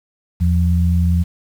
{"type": "tone pair together", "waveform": "sine", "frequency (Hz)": [82.41, 174.62], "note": ["E2", "F3"], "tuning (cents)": [0, 0], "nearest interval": "octave + minor second", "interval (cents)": 1300, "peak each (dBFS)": [-13, -18], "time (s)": [0.4, 1.24], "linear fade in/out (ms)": 20, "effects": ["7-bit"]}